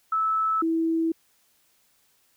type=tone pair in turn; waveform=sine; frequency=1307 / 326.8 Hz; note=E6 / E4; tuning=-15 / -15 cents; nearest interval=2 octaves; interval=2400 cents; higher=first; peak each=-21 dBFS; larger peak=neither; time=0.12-0.62 / 0.62-1.12 s; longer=neither; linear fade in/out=5 ms; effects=white hiss -65 dBFS RMS until 2.36 s